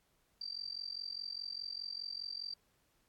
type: tone with amplitude modulation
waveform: sine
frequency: 4681 Hz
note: D8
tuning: 7 cents flat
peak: -36 dBFS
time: 0.41-2.54 s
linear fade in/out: 5 ms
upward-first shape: sine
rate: 44.9 Hz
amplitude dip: 95%
effects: pink hiss -75 dBFS RMS until 3.08 s + AAC 64 kbps